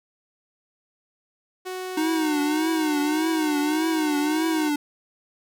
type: tone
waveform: sawtooth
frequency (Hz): 370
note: F#4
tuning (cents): 0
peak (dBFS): -26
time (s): 1.65-4.7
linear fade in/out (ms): 20
type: tone with vibrato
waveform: square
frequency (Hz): 307.7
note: D#4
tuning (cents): -19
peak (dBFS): -22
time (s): 1.97-4.76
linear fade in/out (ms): 5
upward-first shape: triangle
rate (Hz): 1.7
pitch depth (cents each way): 110
effects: none